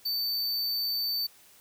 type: tone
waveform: square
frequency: 4558 Hz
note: C#8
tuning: 47 cents sharp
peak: -28 dBFS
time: 0.05-1.27 s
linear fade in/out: 10 ms
effects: white hiss -57 dBFS RMS until 1.6 s

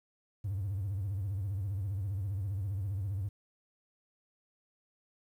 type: tone with vibrato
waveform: triangle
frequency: 98 Hz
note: G2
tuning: in tune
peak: -29 dBFS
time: 0.44-3.29 s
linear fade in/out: 10 ms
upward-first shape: sine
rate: 15 Hz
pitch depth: 140 cents each way
effects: tanh soft clip ceiling -28 dBFS + 11-bit

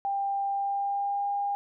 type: tone with pitch glide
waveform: sine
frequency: 794 to 806.5 Hz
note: G5 to G5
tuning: +22 to +49 cents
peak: -26 dBFS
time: 0.05-1.55 s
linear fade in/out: 0 ms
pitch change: +27 cents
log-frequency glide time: 0.49-1.28 s
effects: none

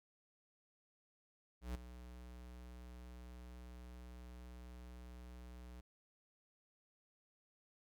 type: tone with ADSR envelope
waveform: square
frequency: 61.1 Hz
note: B1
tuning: 18 cents flat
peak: -39 dBFS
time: 1.61-5.81 s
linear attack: 140 ms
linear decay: 8 ms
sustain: -13 dB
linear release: 9 ms
effects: none

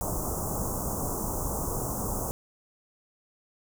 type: band-stop noise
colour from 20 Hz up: pink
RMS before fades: -31 dBFS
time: 0.01-2.31 s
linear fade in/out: 0 ms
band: 1200 to 6300 Hz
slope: 48 dB/octave
effects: none

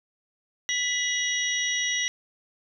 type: tone cluster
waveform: sine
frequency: 1985 / 2897 / 3317 / 3805 / 5770 Hz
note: B6 / F#7 / G#7 / A#7 / F#8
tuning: +8 / -37 / -3 / +35 / -44 cents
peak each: -28 / -31 / -37 / -33 / -29 dBFS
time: 0.69-2.08 s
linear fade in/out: 0 ms
effects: none

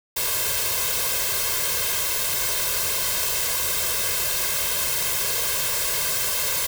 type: noise with comb filter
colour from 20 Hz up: white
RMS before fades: -24 dBFS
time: 0.16-6.67 s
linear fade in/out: 10 ms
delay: 1.9 ms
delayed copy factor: +0.9
effects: none

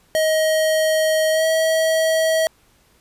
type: tone with pitch glide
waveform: square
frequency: 630 to 642.1 Hz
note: D#5 to E5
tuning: +21 to -46 cents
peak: -16 dBFS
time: 0.15-2.47 s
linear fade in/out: 0 ms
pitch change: +33 cents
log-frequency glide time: 1.31-1.45 s
effects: pink hiss -57 dBFS RMS until 3 s + resampled to 32000 Hz

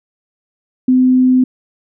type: tone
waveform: sine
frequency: 255.4 Hz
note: C4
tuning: 42 cents flat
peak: -7 dBFS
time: 0.88-1.44 s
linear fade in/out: 5 ms
effects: none

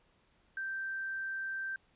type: tone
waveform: sine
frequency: 1565 Hz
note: G6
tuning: 3 cents flat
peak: -35 dBFS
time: 0.57-1.76 s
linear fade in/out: 2 ms
effects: pink hiss -70 dBFS RMS until 1.95 s + resampled to 8000 Hz

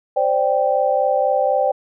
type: chord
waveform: sine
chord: C suspended second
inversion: none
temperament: equal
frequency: 523.3 / 587.3 / 784 Hz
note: C5 / D5 / G5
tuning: 0 / 0 / 0 cents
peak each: -19 dBFS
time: 0.16-1.72 s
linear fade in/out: 10 ms
effects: none

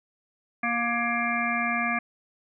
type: harmonic tone with a mistuned harmonic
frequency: 235.6 Hz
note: A#3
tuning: 19 cents sharp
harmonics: 1 / 3 / 5 / 7 / 9 / 10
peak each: -31 / -31 / -31 / -31 / -31 / -31 dBFS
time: 0.63-1.99 s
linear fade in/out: 5 ms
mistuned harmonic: 7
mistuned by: +21 cents
effects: none

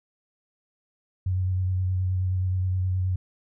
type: tone with vibrato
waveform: sine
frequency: 92.5 Hz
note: F#2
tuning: in tune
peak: -22 dBFS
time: 1.26-3.16 s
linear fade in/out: 5 ms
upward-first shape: sine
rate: 9.5 Hz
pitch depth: 21 cents each way
effects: none

